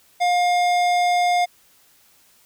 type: tone with tanh clipping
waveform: sine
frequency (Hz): 710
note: F5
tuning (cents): +28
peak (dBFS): -18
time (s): 0.2-1.46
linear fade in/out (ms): 20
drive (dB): 18
effects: white hiss -56 dBFS RMS until 2.45 s